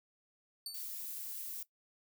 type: tone with exponential decay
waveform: sawtooth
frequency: 4500 Hz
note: C#8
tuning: 25 cents sharp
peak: -35 dBFS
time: 0.66-0.99 s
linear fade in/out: 2 ms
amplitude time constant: 70 ms
type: noise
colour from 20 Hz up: violet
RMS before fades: -43 dBFS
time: 0.74-1.63 s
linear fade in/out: 5 ms
effects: noise-tail reverb RT60 0.1 s tail -17 dB re dry